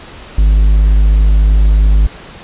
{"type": "tone", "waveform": "triangle", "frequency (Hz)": 51.6, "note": "G#1", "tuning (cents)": -10, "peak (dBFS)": -3, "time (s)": [0.38, 2.07], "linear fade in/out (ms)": 5, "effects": ["pink hiss -33 dBFS RMS until 2.43 s", "resampled to 8000 Hz"]}